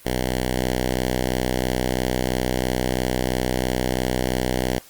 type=tone with notch filter; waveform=5% pulse; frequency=63 Hz; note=B1; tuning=35 cents sharp; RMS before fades=-23 dBFS; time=0.05-4.79 s; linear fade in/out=10 ms; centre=1200 Hz; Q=1.7; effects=white hiss -48 dBFS RMS until 4.89 s + Opus 32 kbps